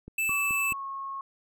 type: click train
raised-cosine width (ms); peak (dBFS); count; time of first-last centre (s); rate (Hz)
3; -29; 4; 0.08-0.722; 4.67
type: tone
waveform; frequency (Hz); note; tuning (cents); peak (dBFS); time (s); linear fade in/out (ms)
square; 2637; E7; 0; -26; 0.18-0.73; 5
type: tone with pitch glide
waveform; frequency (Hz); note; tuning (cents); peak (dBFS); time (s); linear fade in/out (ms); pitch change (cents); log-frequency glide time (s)
sine; 1134 to 1090.3; C#6 to C#6; +39 to -29; -33; 0.29-1.21; 2; -68; 0.46-0.85
effects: none